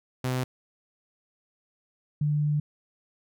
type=tone pair in turn; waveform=sawtooth / sine; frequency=127.8 / 148.56 Hz; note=C3 / D3; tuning=-40 / +20 cents; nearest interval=minor third; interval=260 cents; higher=second; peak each=-22 / -22 dBFS; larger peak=neither; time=0.24-0.44 / 2.21-2.6 s; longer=second; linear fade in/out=5 ms; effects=none